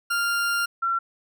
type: tone pair in turn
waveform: 40% pulse / sine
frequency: 1396.9 / 1359.5 Hz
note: F6 / F6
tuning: 0 / -47 cents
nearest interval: unison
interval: 47 cents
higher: first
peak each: -21 dBFS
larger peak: neither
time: 0.1-0.66 / 0.82-0.99 s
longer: first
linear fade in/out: 10 ms
effects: none